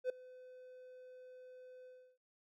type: tone with ADSR envelope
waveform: triangle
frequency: 507 Hz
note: B4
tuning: 45 cents sharp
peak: -29 dBFS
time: 0.04-2.18 s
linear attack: 57 ms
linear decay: 5 ms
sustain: -22 dB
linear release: 320 ms
effects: none